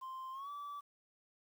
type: tone with pitch glide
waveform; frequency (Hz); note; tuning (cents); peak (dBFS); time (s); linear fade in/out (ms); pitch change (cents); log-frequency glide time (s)
sine; 1046.5 to 1154.5; C6 to D6; 0 to -30; -40; 0.01-0.81; 20; +170; 0.32-0.5
effects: tanh soft clip ceiling -42 dBFS + 11-bit